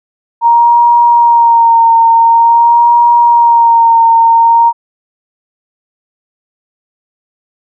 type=tone with vibrato; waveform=sine; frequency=932.3 Hz; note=A#5; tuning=in tune; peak=-3 dBFS; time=0.41-4.73 s; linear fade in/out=50 ms; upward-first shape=sine; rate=0.47 Hz; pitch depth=30 cents each way; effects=none